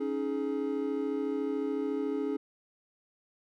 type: chord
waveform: triangle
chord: C# suspended second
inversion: none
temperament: equal with one note detuned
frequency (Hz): 277.2 / 311.1 / 421.1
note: C#4 / D#4 / G#4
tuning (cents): 0 / 0 / +24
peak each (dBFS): -31 / -34 / -31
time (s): 0-2.37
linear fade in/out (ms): 10
effects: none